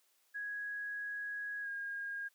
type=tone with pitch glide; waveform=sine; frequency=1661.2 to 1625.1 Hz; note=G#6 to G#6; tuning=0 to -38 cents; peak=-38 dBFS; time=0.34-2.29 s; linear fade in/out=20 ms; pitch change=-38 cents; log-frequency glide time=1.62-1.68 s; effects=white hiss -73 dBFS RMS until 2.34 s + high-pass 400 Hz 12 dB/octave